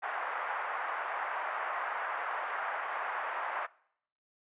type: band-pass noise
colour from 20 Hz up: pink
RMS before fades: -36 dBFS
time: 0.02-3.67 s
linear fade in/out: 20 ms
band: 730 to 1800 Hz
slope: 24 dB/octave
effects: noise-tail reverb RT60 0.7 s tail -23 dB re dry + resampled to 8000 Hz